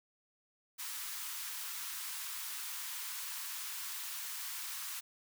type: high-pass noise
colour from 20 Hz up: white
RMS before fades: -42 dBFS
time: 0.78-5.01 s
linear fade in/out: 20 ms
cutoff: 910 Hz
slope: 48 dB/octave
effects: none